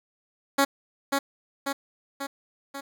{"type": "tone with echo", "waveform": "10% pulse", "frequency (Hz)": 277.2, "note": "C#4", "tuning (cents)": 0, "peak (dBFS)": -10, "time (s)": [0.58, 0.65], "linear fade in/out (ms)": 10, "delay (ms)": 540, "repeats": 4, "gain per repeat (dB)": -4, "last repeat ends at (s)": 2.81, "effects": []}